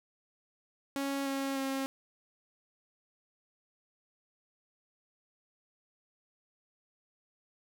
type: tone with pitch steps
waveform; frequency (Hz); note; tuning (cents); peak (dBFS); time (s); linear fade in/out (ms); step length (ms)
sawtooth; 276.4 / 272.9 / 269.5; C#4 / C#4 / C#4; -5 / -27 / -49; -28; 0.96-1.86; 0; 300
effects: none